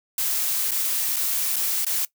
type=noise with dropouts; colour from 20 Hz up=blue; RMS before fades=-24 dBFS; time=0.18-2.05 s; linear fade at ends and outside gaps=2 ms; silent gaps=0.71-0.716 / 1.161-1.166 / 1.56-1.564 / 1.848-1.865 s; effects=noise-tail reverb RT60 0.1 s tail -20 dB re dry